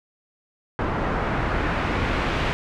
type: noise with low-pass filter sweep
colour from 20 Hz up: pink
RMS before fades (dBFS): -24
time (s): 0.79-2.53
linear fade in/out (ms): 0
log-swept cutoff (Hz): 1300 to 2600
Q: 1.1
effects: none